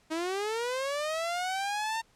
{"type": "linear sweep", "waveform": "sawtooth", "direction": "up", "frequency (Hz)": [310.7, 913], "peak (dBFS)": -26, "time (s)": [0.1, 2.02], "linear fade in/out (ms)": 20, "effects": ["pink hiss -65 dBFS RMS until 2.15 s", "low-pass 9000 Hz 12 dB/octave"]}